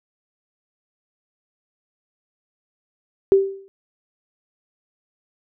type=tone with exponential decay; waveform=sine; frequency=390 Hz; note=G4; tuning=9 cents flat; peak=-7 dBFS; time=3.32-3.68 s; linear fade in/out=0 ms; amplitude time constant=77 ms; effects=none